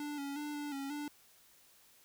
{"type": "tone with pitch steps", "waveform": "square", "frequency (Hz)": [293.7, 280.2, 295.8, 292.5, 275.2, 293.7], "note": ["D4", "C#4", "D4", "D4", "C#4", "D4"], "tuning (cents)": [0, 19, 13, -7, -12, 0], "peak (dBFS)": -39, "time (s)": [0, 1.08], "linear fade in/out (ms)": 2, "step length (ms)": 180, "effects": ["white hiss -64 dBFS RMS until 2.04 s"]}